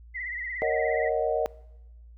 sine tone with vibrato, 1982 Hz, B6, 6 cents sharp, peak -31 dBFS, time 0.14-1.1 s, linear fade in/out 20 ms, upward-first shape triangle, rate 17 Hz, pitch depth 100 cents each way
sine chord, D# minor seventh, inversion second, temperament equal, 466.2 / 554.4 / 622.3 / 740 Hz, A#4 / C#5 / D#5 / F#5, 0 / 0 / 0 / 0 cents, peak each -28 / -31 / -27 / -31 dBFS, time 0.62-1.46 s, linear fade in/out 0 ms
effects noise-tail reverb RT60 1.0 s tail -22 dB re dry + added 58 Hz sine -46 dBFS peak until 2.17 s

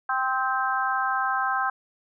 harmonic tone with a mistuned harmonic, 261.6 Hz, C4, in tune, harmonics 3 / 4 / 5 / 6, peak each -28 / -28 / -28 / -28 dBFS, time 0.09-1.7 s, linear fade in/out 5 ms, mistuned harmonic 5, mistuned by -21 cents, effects none

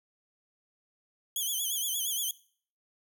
5% pulse tone with vibrato, 3225 Hz, G7, 48 cents sharp, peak -22 dBFS, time 1.36-2.31 s, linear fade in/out 2 ms, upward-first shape sine, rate 8.6 Hz, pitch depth 100 cents each way, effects noise-tail reverb RT60 0.5 s tail -20 dB re dry

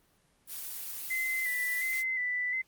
blue noise, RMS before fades -39 dBFS, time 0.47-2.04 s, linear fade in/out 50 ms
sine tone with vibrato, 2020 Hz, B6, 39 cents sharp, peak -29 dBFS, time 1.1-2.62 s, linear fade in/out 10 ms, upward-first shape square, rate 1.4 Hz, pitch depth 32 cents each way
effects pink hiss -68 dBFS RMS until 2.67 s + Opus 24 kbps

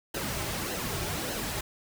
pink noise with flanger, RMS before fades -33 dBFS, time 0.14-1.61 s, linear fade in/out 5 ms, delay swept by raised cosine 0.84 to 4.24 ms, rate 1.7 Hz, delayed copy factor -0.6, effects none

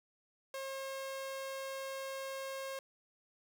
sawtooth tone, 538 Hz, C5, 48 cents sharp, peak -36 dBFS, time 0.54-2.79 s, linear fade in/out 2 ms, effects none

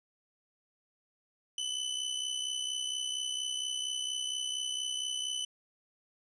sawtooth tone with amplitude modulation, 3010 Hz, F#7, 29 cents sharp, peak -27 dBFS, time 1.58-5.45 s, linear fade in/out 2 ms, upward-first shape sine, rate 64.3 Hz, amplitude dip 60%, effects resampled to 22050 Hz

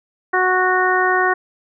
harmonic tone, 368.8 Hz, F#4, 6 cents flat, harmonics 1 / 2 / 3 / 4 / 5, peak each -20 / -20 / -20 / -20 / -20 dBFS, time 0.33-1.34 s, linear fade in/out 10 ms, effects none

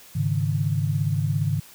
sine chord, Ab suspended fourth, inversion none, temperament just, 103.83 / 138.43 / 155.74 Hz, Ab2 / Db3 / Eb3, 0 / -2 / +2 cents, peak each -25 dBFS, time 0.15-1.6 s, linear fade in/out 10 ms, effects white hiss -48 dBFS RMS until 1.74 s

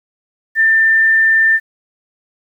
sine tone, 1789 Hz, A6, 28 cents sharp, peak -8 dBFS, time 0.55-1.6 s, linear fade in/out 50 ms, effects 8-bit

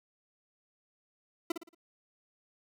40% pulse tone with echo, 334.9 Hz, E4, 27 cents sharp, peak -27 dBFS, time 1.5-1.52 s, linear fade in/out 5 ms, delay 57 ms, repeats 4, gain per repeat -8 dB, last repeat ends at 1.748 s, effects none

